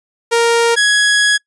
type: tone pair in turn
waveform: sawtooth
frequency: 466.2 / 1671 Hz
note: A#4 / G#6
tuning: 0 / +10 cents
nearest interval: octave + minor seventh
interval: 2210 cents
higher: second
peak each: -6 dBFS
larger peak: neither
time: 0.31-0.76 / 0.76-1.38 s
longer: second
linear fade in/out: 20 ms
effects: noise-tail reverb RT60 0.1 s tail -25 dB re dry + resampled to 24000 Hz